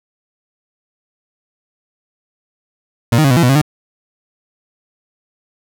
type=tone with pitch steps; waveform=30% pulse; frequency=117 / 155.6 / 137.1 / 124.3 / 169.4 / 123.8 / 135.9 / 151.2 Hz; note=A#2 / D#3 / C#3 / B2 / E3 / B2 / C#3 / D#3; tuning=+7 / 0 / -19 / +12 / +48 / +5 / -34 / -49 cents; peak=-6 dBFS; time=3.12-3.616 s; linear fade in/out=5 ms; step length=62 ms; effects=none